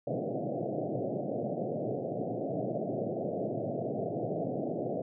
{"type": "band-pass noise", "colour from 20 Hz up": "white", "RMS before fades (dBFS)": -34, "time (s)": [0.07, 5.02], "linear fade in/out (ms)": 2, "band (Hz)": [110, 710], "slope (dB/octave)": 96, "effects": []}